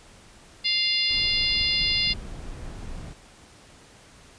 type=harmonic tone; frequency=698.5 Hz; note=F5; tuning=in tune; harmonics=3 / 4 / 5 / 6 / 7; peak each=-30 / -28 / -28 / -27 / -26 dBFS; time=0.64-2.14 s; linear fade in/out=20 ms
type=noise; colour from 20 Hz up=brown; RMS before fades=-36 dBFS; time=1.09-3.14 s; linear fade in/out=20 ms
type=clicks; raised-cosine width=5 ms; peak=-25 dBFS; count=5; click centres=1.612 / 1.815 / 1.918 / 2.075 / 2.106 s
effects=pink hiss -51 dBFS RMS until 4.38 s + resampled to 22050 Hz